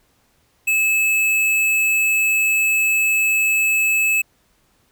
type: tone with hard clipping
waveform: sine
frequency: 2601 Hz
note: E7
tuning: 24 cents flat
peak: -16 dBFS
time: 0.67-4.22 s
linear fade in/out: 10 ms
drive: 14 dB
effects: pink hiss -61 dBFS RMS until 4.91 s